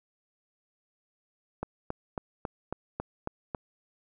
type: click train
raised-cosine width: 1 ms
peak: -18 dBFS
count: 8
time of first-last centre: 1.63-3.548 s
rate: 3.65 Hz
effects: none